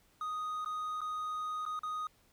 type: tone with dropouts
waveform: triangle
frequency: 1244.5 Hz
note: D#6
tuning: in tune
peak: -33 dBFS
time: 0.21-2.07 s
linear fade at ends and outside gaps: 2 ms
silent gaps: 0.647-0.659 / 1.007-1.015 / 1.653-1.662 / 1.792-1.833 s
effects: pink hiss -68 dBFS RMS until 2.32 s